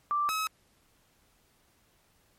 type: tone pair in turn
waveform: sine / sawtooth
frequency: 1174.7 / 1282.5 Hz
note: D6 / E6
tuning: 0 / -48 cents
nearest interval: major second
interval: 152 cents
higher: second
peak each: -25 dBFS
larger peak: neither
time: 0.11-0.29 / 0.29-0.47 s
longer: neither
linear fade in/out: 0 ms
effects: pink hiss -67 dBFS RMS until 2.38 s + MP3 64 kbps